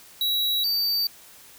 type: tone pair in turn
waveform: square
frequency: 3884 / 4619 Hz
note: B7 / D8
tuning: -30 / -30 cents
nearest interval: minor third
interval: 300 cents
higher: second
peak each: -22 dBFS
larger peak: neither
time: 0.21-0.64 / 0.64-1.07 s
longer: neither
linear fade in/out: 2 ms
effects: white hiss -49 dBFS RMS until 1.58 s